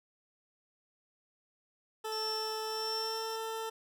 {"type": "tone with pitch glide", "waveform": "20% pulse", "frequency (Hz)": [437.6, 446.3], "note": ["A4", "A4"], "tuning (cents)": [-9, 25], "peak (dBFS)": -31, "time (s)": [2.04, 3.7], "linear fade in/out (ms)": 10, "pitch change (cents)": 34, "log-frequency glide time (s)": [2.64, 3.19]}
{"type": "tone with tremolo", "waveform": "sine", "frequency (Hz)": 5420, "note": "E8", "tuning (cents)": 47, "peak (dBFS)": -34, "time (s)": [2.12, 3.36], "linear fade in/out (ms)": 2, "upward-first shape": "triangle", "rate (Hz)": 1.5, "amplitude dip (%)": 70}
{"effects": []}